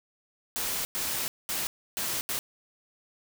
white noise bursts at uneven times, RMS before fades -31 dBFS, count 5, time 0.56-0.85 / 0.95-1.28 / 1.49-1.67 / 1.97-2.21 / 2.29-2.39 s, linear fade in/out 0 ms, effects none

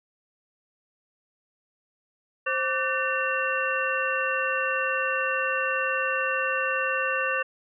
sine tone cluster, 527 / 1160 / 1513 / 1792 / 2730 Hz, C5 / D6 / F#6 / A6 / F7, +12 / -22 / +38 / +31 / -40 cents, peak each -30 dBFS, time 2.46-7.43 s, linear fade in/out 10 ms, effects none

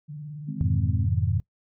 sine tone with vibrato, 148.8 Hz, D3, 23 cents sharp, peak -34 dBFS, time 0.08-0.88 s, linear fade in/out 20 ms, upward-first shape square, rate 18 Hz, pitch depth 54 cents each way
harmonic tone, 52.1 Hz, G#1, 6 cents sharp, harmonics 3 / 4 / 5, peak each -33 / -35 / -37 dBFS, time 0.47-1.07 s, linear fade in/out 20 ms
sine chord, F half-diminished seventh, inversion none, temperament just, 87.31 / 104.77 / 125.72 / 157.15 Hz, F2 / Ab2 / Cb3 / Eb3, 0 / +16 / +31 / +18 cents, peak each -25 / -25 / -29 / -31 dBFS, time 0.61-1.4 s, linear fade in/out 0 ms
effects noise-tail reverb RT60 0.1 s tail -23 dB re dry

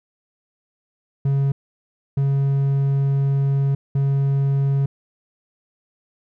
triangle tone bursts at uneven times, 138.2 Hz, C#3, 5 cents flat, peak -14 dBFS, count 3, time 1.25-1.52 / 2.17-3.75 / 3.95-4.86 s, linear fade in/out 5 ms, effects none

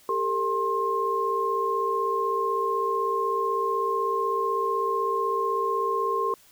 sine tone cluster, 397.9 / 453.9 / 1063 Hz, G4 / A#4 / C6, +26 / -46 / +27 cents, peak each -29 / -29 / -25 dBFS, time 0.09-6.34 s, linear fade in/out 2 ms, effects white hiss -56 dBFS RMS until 6.51 s

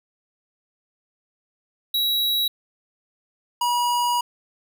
square tone pair in turn, 3877 / 965.9 Hz, B7 / B5, -33 / -39 cents, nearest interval 2 octaves, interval 2406 cents, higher first, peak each -20 dBFS, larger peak neither, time 1.94-2.48 / 3.61-4.21 s, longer second, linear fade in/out 5 ms, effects none

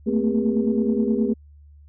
sine tone cluster, 220 / 229.5 / 257.1 / 403.9 / 480.3 Hz, A3 / A#3 / C4 / G#4 / B4, 0 / -27 / -30 / -48 / -48 cents, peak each -22 / -23 / -26 / -25 / -30 dBFS, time 0.06-1.34 s, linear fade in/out 20 ms, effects tanh soft clip ceiling -7 dBFS + added 73 Hz sine -45 dBFS peak until 1.88 s

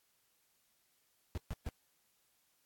brown noise bursts, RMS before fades -38 dBFS, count 3, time 1.35-1.688 s, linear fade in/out 0 ms, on 26 ms, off 130 ms, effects white hiss -75 dBFS RMS until 2.65 s + AAC 64 kbps

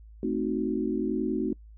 sine chord, A diminished seventh, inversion none, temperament equal, 220 / 261.6 / 311.1 / 370 Hz, A3 / C4 / Eb4 / Gb4, 0 / 0 / 0 / 0 cents, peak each -31 dBFS, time 0.23-1.53 s, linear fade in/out 2 ms, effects noise-tail reverb RT60 0.1 s tail -25 dB re dry + added 54 Hz sine -46 dBFS peak until 1.77 s

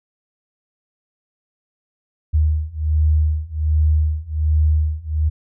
sine beating tone pair, 76.4 / 77.7 Hz, D#2 / D#2, -31 / -2 cents, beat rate 1.3 Hz, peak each -18 / -17 dBFS, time 2.33-5.3 s, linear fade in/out 20 ms, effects none

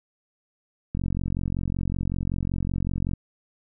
click train, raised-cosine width 5 ms, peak -15 dBFS, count 100, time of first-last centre 0.95-3.135 s, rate 45.3 Hz, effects none

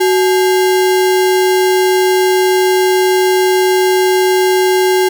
sine tone with sample-and-hold, 371.6 Hz, F#4, 7 cents sharp, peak -8 dBFS, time 0-5.09 s, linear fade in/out 10 ms, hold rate 1225 Hz, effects none

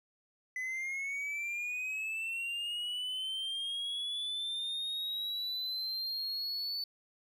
triangle linear sweep, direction up, 2004 to 4501 Hz, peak -33 dBFS, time 0.56-6.84 s, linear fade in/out 2 ms, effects none

